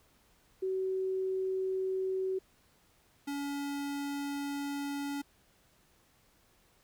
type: tone pair in turn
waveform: sine / square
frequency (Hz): 378.1 / 283.3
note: F#4 / C#4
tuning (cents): +38 / +38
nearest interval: perfect fourth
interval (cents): 500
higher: first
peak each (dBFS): -30 / -35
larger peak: first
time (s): 0.62-2.39 / 3.27-5.22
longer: second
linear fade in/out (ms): 10
effects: pink hiss -67 dBFS RMS until 6.83 s